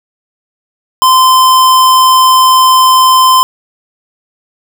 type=tone; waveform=square; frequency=1033 Hz; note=C6; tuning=22 cents flat; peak=-4 dBFS; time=1.02-3.43 s; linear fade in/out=0 ms; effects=none